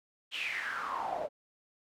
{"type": "noise with band-pass filter sweep", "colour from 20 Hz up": "pink", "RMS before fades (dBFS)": -36, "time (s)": [0.31, 1.29], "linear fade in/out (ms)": 50, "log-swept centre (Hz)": [3100, 570], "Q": 7.5, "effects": []}